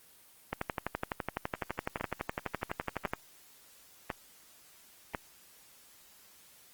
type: two click trains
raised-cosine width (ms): 0.5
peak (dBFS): -16 / -17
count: 32 / 4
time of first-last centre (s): 0.53-3.135 / 2.01-5.148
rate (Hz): 11.9 / 0.956
effects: white hiss -59 dBFS RMS until 6.73 s + Opus 24 kbps